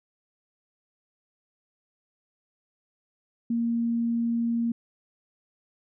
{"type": "tone", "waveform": "sine", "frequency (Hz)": 233.1, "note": "A#3", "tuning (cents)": 0, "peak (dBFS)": -23, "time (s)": [3.5, 4.72], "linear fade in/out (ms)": 5, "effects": []}